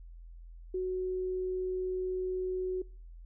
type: tone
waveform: sine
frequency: 370 Hz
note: F#4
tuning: in tune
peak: -30 dBFS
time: 0.74-2.82 s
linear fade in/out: 5 ms
effects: noise-tail reverb RT60 0.4 s tail -23 dB re dry + added 42 Hz sine -46 dBFS peak until 3.25 s